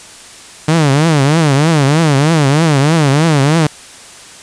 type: tone with vibrato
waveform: sawtooth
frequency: 150 Hz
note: D3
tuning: 37 cents sharp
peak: -4 dBFS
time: 0.68-3.67 s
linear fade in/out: 5 ms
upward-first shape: triangle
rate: 3.2 Hz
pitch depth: 220 cents each way
effects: white hiss -35 dBFS RMS until 4.42 s + resampled to 22050 Hz

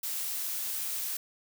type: noise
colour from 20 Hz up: blue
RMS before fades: -34 dBFS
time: 0.03-1.17 s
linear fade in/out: 5 ms
effects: none

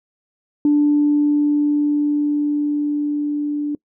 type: tone with level ramp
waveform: sine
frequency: 293.7 Hz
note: D4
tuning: in tune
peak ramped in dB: -10 to -19 dBFS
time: 0.65-3.75 s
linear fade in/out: 2 ms
effects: noise-tail reverb RT60 0.1 s tail -24 dB re dry + tanh soft clip ceiling -7 dBFS

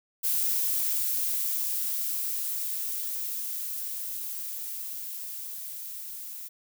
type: noise with level ramp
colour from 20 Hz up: violet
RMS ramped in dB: -26 to -40 dBFS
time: 0.23-6.49 s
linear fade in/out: 20 ms
effects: none

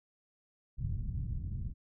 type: low-pass noise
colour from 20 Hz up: white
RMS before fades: -36 dBFS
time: 0.77-1.74 s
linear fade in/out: 50 ms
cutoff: 130 Hz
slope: 24 dB/octave
effects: none

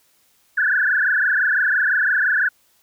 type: tone with frequency modulation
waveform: sine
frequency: 1605 Hz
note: G6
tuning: 40 cents sharp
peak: -15 dBFS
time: 0.57-2.49 s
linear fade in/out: 10 ms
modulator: 25.9 Hz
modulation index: 5.7
effects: white hiss -60 dBFS RMS until 2.82 s

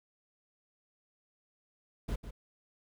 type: noise with echo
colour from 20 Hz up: brown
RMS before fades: -34 dBFS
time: 2.08-2.16 s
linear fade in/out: 10 ms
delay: 150 ms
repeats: 1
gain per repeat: -10 dB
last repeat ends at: 2.31 s
effects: none

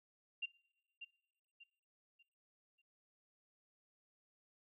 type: tone with echo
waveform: sine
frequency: 2778 Hz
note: F7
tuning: 10 cents flat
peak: -37 dBFS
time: 0.42-0.46 s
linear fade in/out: 10 ms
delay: 590 ms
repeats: 4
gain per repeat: -9 dB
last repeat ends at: 2.82 s
effects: noise-tail reverb RT60 1.0 s tail -24 dB re dry

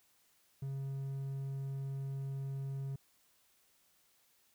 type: tone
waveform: triangle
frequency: 136.4 Hz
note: C#3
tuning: 28 cents flat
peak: -35 dBFS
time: 0.62-2.96 s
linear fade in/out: 5 ms
effects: white hiss -71 dBFS RMS until 4.54 s

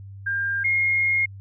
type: tone pair in turn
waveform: sine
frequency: 1600 / 2144 Hz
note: G6 / C7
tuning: +35 / +42 cents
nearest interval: perfect fourth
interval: 507 cents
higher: second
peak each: -22 / -18 dBFS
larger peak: second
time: 0.26-0.64 / 0.64-1.26 s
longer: second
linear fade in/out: 10 ms
effects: added 98 Hz sine -37 dBFS peak until 1.4 s

